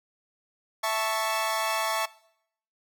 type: chord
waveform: sawtooth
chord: A major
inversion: second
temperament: equal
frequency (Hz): 659.3 / 880 / 1108.7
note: E5 / A5 / C#6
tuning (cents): 0 / 0 / 0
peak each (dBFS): -26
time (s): 0.83-2.06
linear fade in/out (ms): 10
effects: noise-tail reverb RT60 0.7 s tail -21 dB re dry